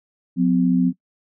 sine tone pair together, 180.42 / 255.4 Hz, F#3 / C4, -43 / -42 cents, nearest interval tritone, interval 601 cents, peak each -17 dBFS, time 0.36-0.93 s, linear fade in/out 50 ms, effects noise-tail reverb RT60 0.1 s tail -21 dB re dry

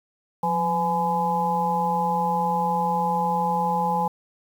harmonic tone with a mistuned harmonic, 168.4 Hz, E3, 37 cents sharp, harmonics 1 / 3 / 5 / 6, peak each -28 / -30 / -22 / -29 dBFS, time 0.43-4.08 s, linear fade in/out 5 ms, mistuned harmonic 1, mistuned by +92 cents, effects 8-bit

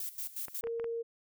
violet noise with tremolo, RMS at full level -38 dBFS, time 0-0.61 s, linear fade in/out 2 ms, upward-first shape square, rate 5.5 Hz, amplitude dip 80%
clicks, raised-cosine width 0.5 ms, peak -30 dBFS, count 5, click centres 0.483 / 0.639 / 0.671 / 0.798 / 0.843 s
sine tone, 462.7 Hz, A#4, 13 cents flat, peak -33 dBFS, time 0.63-1.03 s, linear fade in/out 20 ms
effects none

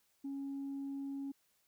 sine tone, 276.2 Hz, C#4, 6 cents flat, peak -37 dBFS, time 0.24-1.32 s, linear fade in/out 10 ms, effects tanh soft clip ceiling -36 dBFS + white hiss -75 dBFS RMS until 1.67 s

